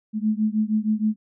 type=beating tone pair; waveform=sine; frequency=212.5 / 218.9 Hz; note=G#3 / A3; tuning=+40 / -9 cents; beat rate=6.4 Hz; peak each=-22 / -23 dBFS; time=0.13-1.16 s; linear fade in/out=50 ms; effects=none